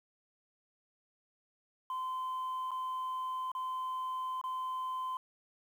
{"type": "tone with dropouts", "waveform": "sine", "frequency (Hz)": 1030, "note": "C6", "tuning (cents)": -28, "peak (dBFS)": -32, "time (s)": [1.9, 5.17], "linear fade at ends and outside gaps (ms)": 2, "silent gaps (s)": [[2.708, 2.715], [3.517, 3.55], [4.414, 4.439]], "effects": ["tanh soft clip ceiling -33 dBFS", "10-bit"]}